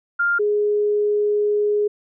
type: tone pair in turn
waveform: sine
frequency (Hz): 1400 / 416.2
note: F6 / G#4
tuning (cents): +4 / +4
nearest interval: octave + major sixth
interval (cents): 2100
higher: first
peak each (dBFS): -16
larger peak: neither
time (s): 0.19-0.39 / 0.39-1.88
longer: second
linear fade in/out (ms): 10
effects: none